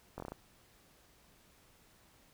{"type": "slowing click train", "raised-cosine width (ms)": 1, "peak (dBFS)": -28, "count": 6, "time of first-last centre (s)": [0.18, 0.32], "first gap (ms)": 20, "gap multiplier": 1.17, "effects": ["pink hiss -65 dBFS RMS until 2.33 s"]}